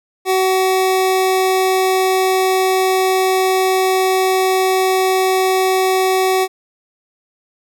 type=tone; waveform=25% pulse; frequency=376.5 Hz; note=F#4; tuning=30 cents sharp; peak=-9 dBFS; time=0.25-6.48 s; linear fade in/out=50 ms; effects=none